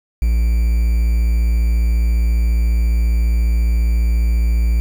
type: tone with quantisation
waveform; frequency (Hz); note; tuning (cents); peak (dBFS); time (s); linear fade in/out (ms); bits
triangle; 57.3; A#1; -29; -10; 0.22-4.8; 0; 6
effects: none